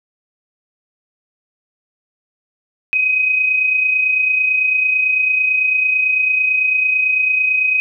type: tone pair together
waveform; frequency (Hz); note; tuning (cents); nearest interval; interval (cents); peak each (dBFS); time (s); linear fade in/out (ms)
sine; 2491 / 2520; D#7 / D#7; +1 / +21; unison; 20; -23 / -13; 2.93-7.8; 0
effects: none